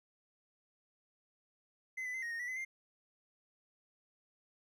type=tone with pitch steps; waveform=triangle; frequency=2047 / 1999 / 2063 / 1873 / 1850 / 1950 / 2029 / 2103 Hz; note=C7 / B6 / C7 / A#6 / A#6 / B6 / B6 / C7; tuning=-38 / +20 / -25 / +8 / -14 / -23 / +46 / +8 cents; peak=-36 dBFS; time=1.97-2.65 s; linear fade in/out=10 ms; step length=85 ms; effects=none